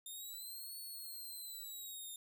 5% pulse linear two-way sweep, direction up then down, 3633 to 4435 to 3633 Hz, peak -39 dBFS, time 0.06-2.16 s, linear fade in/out 2 ms, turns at 0.78 s, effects none

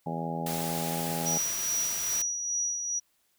harmonic tone, 82.41 Hz, E2, in tune, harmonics 2 / 3 / 4 / 5 / 6 / 7 / 8 / 9 / 10, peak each -34 / -38 / -44 / -42 / -43 / -41 / -43 / -45 / -36 dBFS, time 0.06-1.38 s, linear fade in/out 5 ms
white noise, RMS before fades -36 dBFS, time 0.46-2.22 s, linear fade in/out 5 ms
sine tone with tremolo, 5810 Hz, F#8, 32 cents flat, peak -26 dBFS, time 1.25-3 s, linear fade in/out 20 ms, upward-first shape sine, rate 2.4 Hz, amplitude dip 45%
effects white hiss -71 dBFS RMS until 3.38 s

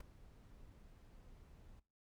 brown noise with ADSR envelope, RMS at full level -42 dBFS, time 0-1.8 s, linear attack 6 ms, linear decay 8 ms, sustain -18 dB, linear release 8 ms, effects noise-tail reverb RT60 0.3 s tail -19 dB re dry

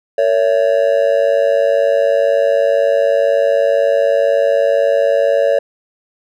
triangle tone with amplitude modulation, 561 Hz, C#5, 21 cents sharp, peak -4 dBFS, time 0.18-5.59 s, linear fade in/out 5 ms, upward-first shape sine, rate 100 Hz, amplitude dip 100%, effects none

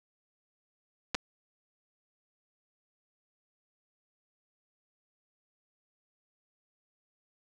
clicks, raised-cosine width 0.2 ms, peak -13 dBFS, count 2, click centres 1.146 / 1.15 s, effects none

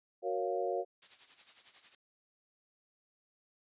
sine chord, Gb major seventh, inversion none, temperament equal, 370 / 466.2 / 554.4 / 698.5 Hz, Gb4 / Bb4 / Db5 / F5, 0 / 0 / 0 / 0 cents, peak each -37 dBFS, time 0.22-0.85 s, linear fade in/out 50 ms
blue noise with tremolo, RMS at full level -47 dBFS, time 1.02-1.95 s, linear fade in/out 2 ms, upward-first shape sine, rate 11 Hz, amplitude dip 70%
effects resampled to 8000 Hz

